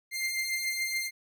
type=beating tone pair; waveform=sawtooth; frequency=2095 / 2102 Hz; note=C7 / C7; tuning=+2 / +7 cents; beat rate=7 Hz; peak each=-33 / -27 dBFS; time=0.11-1.11 s; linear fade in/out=50 ms; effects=none